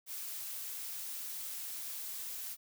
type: noise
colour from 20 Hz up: blue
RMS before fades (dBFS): -42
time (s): 0.06-2.57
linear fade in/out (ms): 50
effects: none